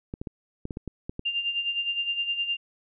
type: clicks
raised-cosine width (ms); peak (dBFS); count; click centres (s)
3; -20; 9; 0.139 / 0.215 / 0.272 / 0.654 / 0.708 / 0.771 / 0.877 / 1.095 / 1.194
type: tone with tremolo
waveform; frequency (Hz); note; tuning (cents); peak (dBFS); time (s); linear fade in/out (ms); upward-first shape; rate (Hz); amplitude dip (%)
sine; 2794; F7; 0; -23; 1.25-2.57; 10; sine; 9.7; 65
effects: none